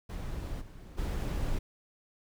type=noise with level steps; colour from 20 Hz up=brown; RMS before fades=-37 / -47 / -32 dBFS; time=0.09-1.59 s; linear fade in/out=10 ms; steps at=0.6 / 0.97 s; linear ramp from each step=20 ms; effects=none